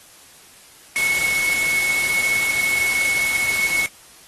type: tone in noise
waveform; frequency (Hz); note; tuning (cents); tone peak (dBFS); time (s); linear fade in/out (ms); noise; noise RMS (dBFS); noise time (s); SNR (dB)
sine; 2200; C#7; -14; -18; 0.96-3.86; 0; white; -26; 0.96-3.86; +5
effects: white hiss -47 dBFS RMS until 4.27 s + AAC 32 kbps